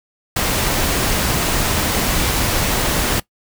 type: noise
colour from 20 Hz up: pink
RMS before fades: -18 dBFS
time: 0.36-3.2 s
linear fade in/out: 5 ms
effects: noise-tail reverb RT60 0.1 s tail -20 dB re dry